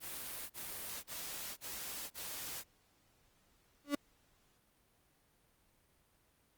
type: noise bursts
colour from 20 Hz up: white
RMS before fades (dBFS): -44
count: 5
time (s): 0-2.64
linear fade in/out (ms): 50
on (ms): 500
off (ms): 35
type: tone with exponential growth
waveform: 35% pulse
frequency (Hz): 286.9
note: D4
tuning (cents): -40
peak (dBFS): -27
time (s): 3.84-3.95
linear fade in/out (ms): 5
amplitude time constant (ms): 22
effects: pink hiss -72 dBFS RMS until 6.57 s + Opus 32 kbps